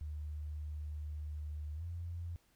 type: tone with pitch glide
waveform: sine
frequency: 75.4 to 85.62 Hz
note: D2 to F2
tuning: +46 to -34 cents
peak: -39 dBFS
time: 0.01-2.36 s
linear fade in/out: 0 ms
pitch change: +220 cents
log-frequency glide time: 1.75-1.84 s
effects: pink hiss -72 dBFS RMS until 2.55 s